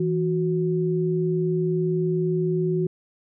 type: tone pair together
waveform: sine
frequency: 163.7 / 367.5 Hz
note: E3 / F#4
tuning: -12 / -12 cents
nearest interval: octave + major second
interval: 1400 cents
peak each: -23 / -23 dBFS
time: 0-2.87 s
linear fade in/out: 5 ms
effects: none